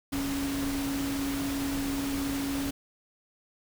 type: tone in noise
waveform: sine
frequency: 277.2 Hz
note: C#4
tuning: in tune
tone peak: -29 dBFS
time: 0.12-2.71 s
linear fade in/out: 10 ms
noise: pink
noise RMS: -36 dBFS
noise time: 0.12-2.71 s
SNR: +4 dB
effects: none